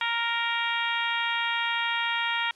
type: harmonic tone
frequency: 466.2 Hz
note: A#4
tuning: in tune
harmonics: 2 / 3 / 4 / 5 / 6 / 7 / 8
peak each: -31 / -32 / -31 / -32 / -35 / -33 / -39 dBFS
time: 0.01-2.51 s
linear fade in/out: 2 ms
effects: white hiss -57 dBFS RMS until 2.55 s + low-pass 6000 Hz 12 dB/octave

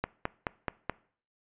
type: click train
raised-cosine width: 0.5 ms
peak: -14 dBFS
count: 5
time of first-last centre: 0.04-0.897 s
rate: 4.67 Hz
effects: noise-tail reverb RT60 0.5 s tail -21 dB re dry + resampled to 8000 Hz

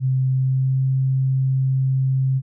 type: tone with pitch glide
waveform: sine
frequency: 130.81 to 132.48 Hz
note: C3 to C3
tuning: 0 to +22 cents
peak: -16 dBFS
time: 0-2.42 s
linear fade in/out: 50 ms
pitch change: +22 cents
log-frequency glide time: 0.29-0.84 s
effects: none

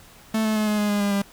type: tone with pitch steps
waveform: 45% pulse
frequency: 220 / 217 / 214 / 211 / 208.1 / 205.3 / 202.4 / 199.65 Hz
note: A3 / A3 / A3 / G#3 / G#3 / G#3 / G#3 / G3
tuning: 0 / -24 / -48 / +28 / +4 / -20 / -44 / +32 cents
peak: -20 dBFS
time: 0.34-1.22 s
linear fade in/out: 5 ms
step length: 110 ms
effects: pink hiss -49 dBFS RMS until 1.32 s

